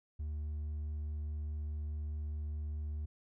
sine tone with hard clipping, 75.4 Hz, D2, 46 cents sharp, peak -37 dBFS, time 0.19-3.06 s, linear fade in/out 10 ms, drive 2 dB, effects none

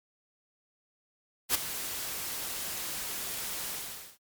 white noise with ADSR envelope, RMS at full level -23 dBFS, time 1.49-4.18 s, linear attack 56 ms, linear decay 12 ms, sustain -13 dB, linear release 480 ms, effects MP3 96 kbps

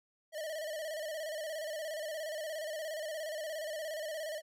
square tone with vibrato, 622.3 Hz, D#5, in tune, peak -38 dBFS, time 0.32-4.42 s, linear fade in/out 50 ms, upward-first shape square, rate 17 Hz, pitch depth 64 cents each way, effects none

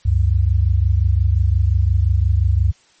sine tone pair together, 69.19 / 94.9 Hz, C#2 / F#2, -3 / +44 cents, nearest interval perfect fourth, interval 547 cents, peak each -15 dBFS, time 0.05-2.72 s, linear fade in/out 10 ms, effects white hiss -54 dBFS RMS until 3 s + MP3 32 kbps

